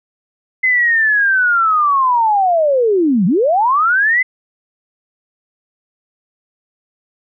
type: linear two-way sweep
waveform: sine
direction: down then up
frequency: 2059 to 165.1 to 2059 Hz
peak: -10 dBFS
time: 0.63-4.23 s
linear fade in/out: 10 ms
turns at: 3.26 s
effects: none